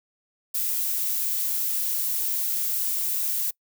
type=noise; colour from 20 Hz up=violet; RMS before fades=-26 dBFS; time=0.54-3.51 s; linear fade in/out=10 ms; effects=noise-tail reverb RT60 0.1 s tail -24 dB re dry